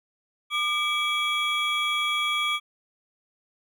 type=tone cluster; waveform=triangle; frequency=1202 / 2306 / 3328 Hz; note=D6 / D7 / G#7; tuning=+40 / -32 / +3 cents; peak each=-26 dBFS; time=0.5-2.6 s; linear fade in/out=50 ms; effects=none